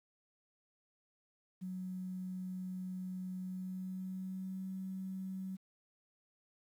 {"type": "tone with pitch glide", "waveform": "sine", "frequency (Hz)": [184.6, 189.24], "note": ["F#3", "F#3"], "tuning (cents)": [-4, 39], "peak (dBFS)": -39, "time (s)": [1.61, 5.57], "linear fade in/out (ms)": 20, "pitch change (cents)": 43, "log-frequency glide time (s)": [3.4, 4.67], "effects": ["11-bit"]}